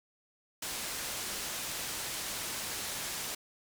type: low-pass noise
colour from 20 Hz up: white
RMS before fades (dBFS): -38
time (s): 0.62-3.35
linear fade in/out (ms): 5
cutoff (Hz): 10000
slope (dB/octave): 12
effects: none